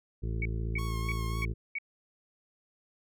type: harmonic tone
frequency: 55.6 Hz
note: A1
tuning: 19 cents sharp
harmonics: 1 / 2 / 3 / 4 / 6 / 7 / 8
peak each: -32 / -35 / -42 / -46 / -46 / -47 / -51 dBFS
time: 0.22-1.54 s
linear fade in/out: 20 ms
type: tone bursts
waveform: sine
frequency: 2249 Hz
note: C#7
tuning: 24 cents sharp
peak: -31 dBFS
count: 5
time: 0.42-1.785 s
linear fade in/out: 2 ms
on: 33 ms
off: 300 ms
type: tone with vibrato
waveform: sawtooth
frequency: 1090 Hz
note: C#6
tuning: 29 cents flat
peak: -36 dBFS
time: 0.78-1.45 s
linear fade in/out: 10 ms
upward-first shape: triangle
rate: 3.7 Hz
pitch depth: 39 cents each way
effects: none